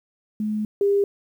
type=tone pair in turn; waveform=sine; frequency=213.2 / 401.4 Hz; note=G#3 / G4; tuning=+46 / +41 cents; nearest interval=major seventh; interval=1095 cents; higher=second; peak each=-22 / -16 dBFS; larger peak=second; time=0.4-0.65 / 0.81-1.04 s; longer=first; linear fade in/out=2 ms; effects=9-bit